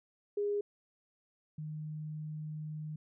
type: tone pair in turn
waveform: sine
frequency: 410 / 153.58 Hz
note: G#4 / D#3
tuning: -22 / -22 cents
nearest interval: octave + perfect fourth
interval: 1700 cents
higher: first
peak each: -30 / -38 dBFS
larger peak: first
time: 0.37-0.61 / 1.58-2.96 s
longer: second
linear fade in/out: 5 ms
effects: none